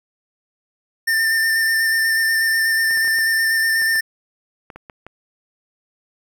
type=tone with vibrato; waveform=square; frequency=1797 Hz; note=A6; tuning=36 cents sharp; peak=-16 dBFS; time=1.07-4.01 s; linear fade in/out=10 ms; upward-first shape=square; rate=8.2 Hz; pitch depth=14 cents each way
type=clicks; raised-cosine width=0.5 ms; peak=-22 dBFS; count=11; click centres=2.91 / 2.973 / 3.047 / 3.077 / 3.187 / 3.82 / 3.955 / 4.702 / 4.76 / 4.898 / 5.066 s
effects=9-bit